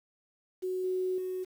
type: tone with level steps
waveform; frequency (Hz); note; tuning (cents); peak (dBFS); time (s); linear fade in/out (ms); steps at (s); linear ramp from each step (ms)
sine; 370; F#4; 0; -30 / -28 / -32; 0.62-1.45; 20; 0.84 / 1.18; 2
effects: 9-bit